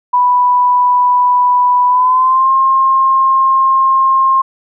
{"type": "tone with pitch glide", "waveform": "sine", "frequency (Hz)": [987.8, 1064.8], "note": ["B5", "C6"], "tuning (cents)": [0, 30], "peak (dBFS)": -7, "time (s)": [0.13, 4.42], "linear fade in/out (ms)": 10, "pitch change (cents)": 130, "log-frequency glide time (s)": [1.87, 2.51], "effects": []}